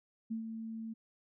sine tone with ADSR envelope, 224 Hz, A3, 31 cents sharp, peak -33 dBFS, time 0.3-0.94 s, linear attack 16 ms, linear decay 110 ms, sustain -6 dB, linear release 16 ms, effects none

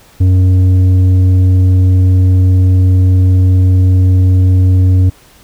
sine tone with tanh clipping, 92.5 Hz, F#2, in tune, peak -6 dBFS, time 0.2-5.1 s, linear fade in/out 10 ms, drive 7 dB, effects pink hiss -43 dBFS RMS until 5.43 s

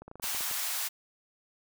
clicks, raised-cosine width 1 ms, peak -31 dBFS, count 9, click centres 0.02 / 0.08 / 0.114 / 0.156 / 0.198 / 0.241 / 0.348 / 0.408 / 0.512 s
white high-pass noise, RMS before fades -33 dBFS, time 0.22-0.89 s, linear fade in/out 20 ms, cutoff 710 Hz, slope 24 dB/octave
effects none

